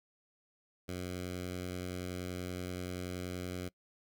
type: tone with notch filter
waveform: 10% pulse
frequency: 90.5 Hz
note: F#2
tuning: 38 cents flat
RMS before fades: -40 dBFS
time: 0.88-3.69 s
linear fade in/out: 10 ms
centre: 970 Hz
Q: 1.4
effects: noise-tail reverb RT60 0.1 s tail -23 dB re dry